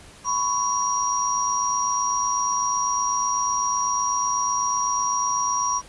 sine tone cluster, 1001 / 1109 / 5710 Hz, B5 / C#6 / F8, +23 / 0 / +37 cents, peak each -25 dBFS, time 0.24-5.82 s, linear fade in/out 50 ms, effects pink hiss -47 dBFS RMS until 5.88 s + resampled to 24000 Hz

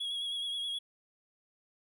triangle tone with vibrato, 3325 Hz, G#7, 1 cent sharp, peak -32 dBFS, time 0-0.79 s, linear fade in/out 10 ms, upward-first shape sine, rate 9.5 Hz, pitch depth 31 cents each way, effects none

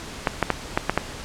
clicks, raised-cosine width 0.5 ms, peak -3 dBFS, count 6, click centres 0.272 / 0.427 / 0.503 / 0.775 / 0.896 / 0.976 s, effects pink hiss -36 dBFS RMS until 1.24 s + low-pass 8000 Hz 12 dB/octave

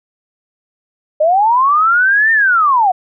sine linear two-way sweep, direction up then down, 591 to 1824 to 704 Hz, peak -8 dBFS, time 1.2-2.92 s, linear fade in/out 10 ms, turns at 2.32 s, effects none

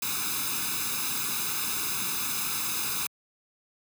white noise with comb filter, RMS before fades -30 dBFS, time 0.02-3.07 s, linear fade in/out 5 ms, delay 0.79 ms, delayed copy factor +0.85, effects high-pass 100 Hz 12 dB/octave

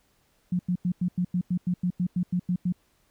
sine tone bursts, 178.8 Hz, F3, 41 cents sharp, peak -22 dBFS, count 14, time 0.52-2.724 s, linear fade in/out 5 ms, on 72 ms, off 92 ms, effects pink hiss -67 dBFS RMS until 3.1 s

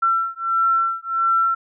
sine beating tone pair, 1348 / 1349.5 Hz, E6 / E6, +38 / +40 cents, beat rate 1.5 Hz, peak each -20 / -20 dBFS, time 0.02-1.55 s, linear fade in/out 10 ms, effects none

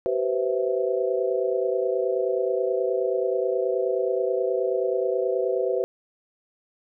sine chord, C major seventh, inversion second, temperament equal with one note detuned, 382.6 / 493.9 / 523.3 / 659.3 Hz, G4 / B4 / C5 / E5, -42 / 0 / 0 / 0 cents, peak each -26 / -26 / -27 / -31 dBFS, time 0.06-5.84 s, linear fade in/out 0 ms, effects none

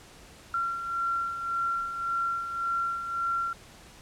sine beating tone pair, 1368 / 1369.8 Hz, F6 / F6, -36 / -34 cents, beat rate 1.8 Hz, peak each -36 / -28 dBFS, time 0.54-3.53 s, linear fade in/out 2 ms, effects pink hiss -51 dBFS RMS until 4.01 s + low-pass 10000 Hz 12 dB/octave

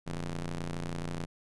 sawtooth ring-modulated tone, 87 Hz, F2, 6 cents flat, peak -27 dBFS, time 0.06-1.26 s, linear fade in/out 20 ms, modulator 71.1 Hz, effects resampled to 24000 Hz

